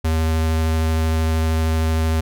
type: tone with vibrato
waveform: square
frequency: 80.1 Hz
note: E2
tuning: 49 cents flat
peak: -17 dBFS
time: 0.04-2.21 s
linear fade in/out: 10 ms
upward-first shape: sine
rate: 13 Hz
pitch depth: 9 cents each way
effects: none